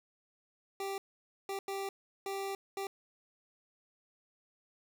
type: tone bursts at uneven times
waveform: 25% pulse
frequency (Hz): 392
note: G4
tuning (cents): 0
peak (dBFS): -32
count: 5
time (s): 0.8-0.98 / 1.49-1.59 / 1.68-1.89 / 2.26-2.55 / 2.77-2.87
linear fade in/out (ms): 2
effects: none